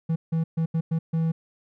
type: tone bursts at uneven times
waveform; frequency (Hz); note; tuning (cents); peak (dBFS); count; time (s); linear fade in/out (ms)
triangle; 162.8; E3; -21; -19; 6; 0.09-0.16 / 0.32-0.44 / 0.57-0.66 / 0.74-0.81 / 0.91-0.99 / 1.13-1.32; 10
effects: none